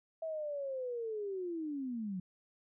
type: linear sweep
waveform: sine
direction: down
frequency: 654 to 177 Hz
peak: -36 dBFS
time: 0.22-2.2 s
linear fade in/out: 5 ms
effects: none